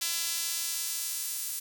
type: tone with high-pass filter sweep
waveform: sawtooth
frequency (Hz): 336.5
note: E4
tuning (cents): +36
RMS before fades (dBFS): -33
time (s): 0.01-1.6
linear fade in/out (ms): 10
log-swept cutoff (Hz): 4300 to 9000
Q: 0.76
effects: none